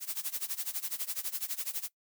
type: noise with tremolo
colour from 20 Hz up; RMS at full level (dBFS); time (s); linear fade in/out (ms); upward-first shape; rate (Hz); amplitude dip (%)
blue; -33; 0-1.89; 50; sine; 12; 90
effects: noise-tail reverb RT60 0.1 s tail -20 dB re dry